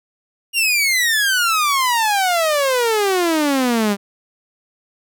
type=exponential sweep; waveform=sawtooth; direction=down; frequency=2844 to 196 Hz; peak=-11 dBFS; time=0.53-3.97 s; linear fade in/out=50 ms; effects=none